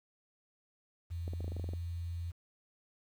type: tone with pitch glide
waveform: sine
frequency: 84.9 to 85.44 Hz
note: F2 to F2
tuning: -48 to -37 cents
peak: -36 dBFS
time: 1.1-2.32 s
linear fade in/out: 20 ms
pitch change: +11 cents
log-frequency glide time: 1.42-1.58 s
type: clicks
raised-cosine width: 2 ms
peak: -31 dBFS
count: 11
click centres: 1.279 / 1.335 / 1.406 / 1.444 / 1.48 / 1.52 / 1.566 / 1.597 / 1.642 / 1.69 / 1.735 s
effects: 10-bit